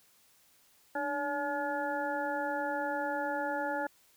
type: harmonic tone with a mistuned harmonic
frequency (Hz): 284.7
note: C#4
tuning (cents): +46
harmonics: 1 / 2 / 3 / 5 / 6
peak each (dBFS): -39 / -36 / -35 / -39 / -40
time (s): 0.95-3.87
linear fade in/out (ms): 5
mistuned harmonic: 1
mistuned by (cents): +82
effects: white hiss -65 dBFS RMS until 4.16 s